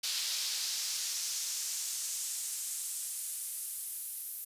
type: noise with high-pass filter sweep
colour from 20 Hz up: brown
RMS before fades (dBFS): -37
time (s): 0.03-4.45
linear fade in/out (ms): 10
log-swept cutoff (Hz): 4300 to 12000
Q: 1.7
effects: resampled to 32000 Hz